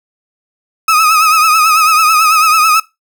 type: tone with vibrato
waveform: 35% pulse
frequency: 1271 Hz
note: D#6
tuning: 36 cents sharp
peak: -5 dBFS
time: 0.88-2.8 s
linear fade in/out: 5 ms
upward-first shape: triangle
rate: 9.1 Hz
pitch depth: 75 cents each way
effects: noise-tail reverb RT60 0.2 s tail -19 dB re dry